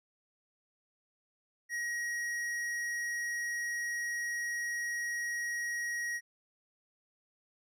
sine tone with tanh clipping, 1895 Hz, A#6, 28 cents sharp, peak -35 dBFS, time 1.69-6.21 s, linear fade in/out 50 ms, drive 13 dB, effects none

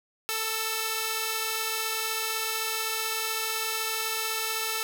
5% pulse tone pair together, 443.3 / 1314 Hz, A4 / E6, +13 / -6 cents, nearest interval octave + perfect fifth, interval 1881 cents, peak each -19 dBFS, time 0.29-4.83 s, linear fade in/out 0 ms, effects none

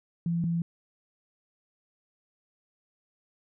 sine tone pair in turn, 169.3 / 168.69 Hz, E3 / E3, +46 / +40 cents, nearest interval unison, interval 6 cents, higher first, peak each -25 dBFS, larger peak neither, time 0.26-0.44 / 0.44-0.62 s, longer neither, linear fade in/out 2 ms, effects none

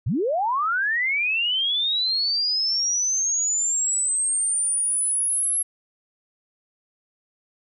sine linear sweep, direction up, 82 to 11175 Hz, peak -20 dBFS, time 0.06-5.63 s, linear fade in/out 10 ms, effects none

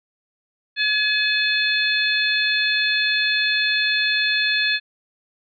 harmonic tone with a mistuned harmonic, 850 Hz, G#5, 40 cents sharp, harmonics 2 / 3 / 4 / 5, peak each -21 / -23 / -24 / -25 dBFS, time 0.76-4.8 s, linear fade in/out 50 ms, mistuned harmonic 4, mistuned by +47 cents, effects none

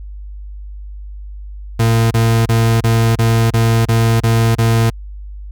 40% pulse tone bursts, 114 Hz, A#2, 38 cents flat, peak -9 dBFS, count 9, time 1.79-4.902 s, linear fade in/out 10 ms, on 320 ms, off 29 ms, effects added 50 Hz sine -27 dBFS peak until 5.51 s

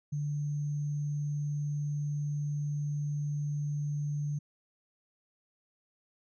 sine tone with sample-and-hold, 146.7 Hz, D3, 2 cents flat, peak -30 dBFS, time 0.12-4.39 s, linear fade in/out 10 ms, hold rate 6300 Hz, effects resampled to 22050 Hz

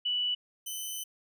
sine / 10% pulse tone pair in turn, 2960 / 3031 Hz, F#7 / F#7, 0 / +41 cents, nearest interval unison, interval 41 cents, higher second, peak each -27 dBFS, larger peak neither, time 0.05-0.35 / 0.66-1.04 s, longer second, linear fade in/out 10 ms, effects none

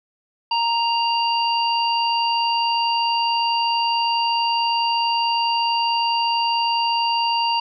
harmonic tone, 932.3 Hz, A#5, in tune, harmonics 1 / 3 / 5, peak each -19 / -24 / -26 dBFS, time 0.51-7.6 s, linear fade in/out 5 ms, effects none

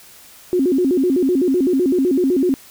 sine tone with vibrato, 311.1 Hz, D#4, in tune, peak -13 dBFS, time 0.53-2.54 s, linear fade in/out 0 ms, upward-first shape square, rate 7.9 Hz, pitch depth 260 cents each way, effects white hiss -44 dBFS RMS until 2.7 s

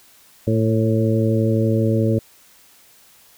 harmonic tone with a mistuned harmonic, 111.7 Hz, A2, 27 cents sharp, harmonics 1 / 2 / 3 / 4 / 5, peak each -18 / -21 / -23 / -24 / -25 dBFS, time 0.47-2.19 s, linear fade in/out 5 ms, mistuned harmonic 5, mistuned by -20 cents, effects white hiss -51 dBFS RMS until 3.37 s

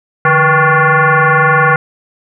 sine tone with frequency modulation, 170 Hz, F3, 46 cents flat, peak -6 dBFS, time 0.25-1.76 s, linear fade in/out 2 ms, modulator 318 Hz, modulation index 5.3, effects none

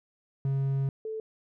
triangle / sine tone pair in turn, 136.4 / 438.7 Hz, C#3 / A4, -28 / -5 cents, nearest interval octave + minor sixth, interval 2023 cents, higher second, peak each -23 / -32 dBFS, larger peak first, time 0.45-0.89 / 1.05-1.2 s, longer first, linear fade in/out 2 ms, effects none

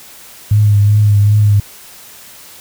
sine tone with vibrato, 103.8 Hz, G#2, in tune, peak -6 dBFS, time 0.51-1.6 s, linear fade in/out 5 ms, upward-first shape triangle, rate 2.6 Hz, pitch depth 38 cents each way, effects white hiss -37 dBFS RMS until 2.6 s

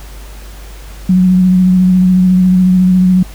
sine tone with vibrato, 183.7 Hz, F#3, 12 cents flat, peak -5 dBFS, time 1.09-3.23 s, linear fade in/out 5 ms, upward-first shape sine, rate 14 Hz, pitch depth 23 cents each way, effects added 50 Hz sine -28 dBFS peak until 3.34 s + pink hiss -37 dBFS RMS until 3.34 s

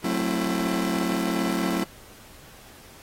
40% pulse chord, F# half-diminished seventh, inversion none, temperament just, 185 / 222 / 266.4 / 333 Hz, F#3 / A3 / C4 / E4, 0 / +16 / +31 / +18 cents, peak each -28 / -29 / -29 / -28 dBFS, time 0.04-1.84 s, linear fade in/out 5 ms, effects pink hiss -49 dBFS RMS until 3.02 s + AAC 48 kbps

